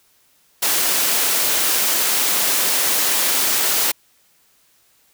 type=high-pass noise; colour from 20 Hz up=white; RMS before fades=-18 dBFS; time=0.62-3.92 s; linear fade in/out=10 ms; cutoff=250 Hz; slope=12 dB/octave; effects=white hiss -58 dBFS RMS until 5.13 s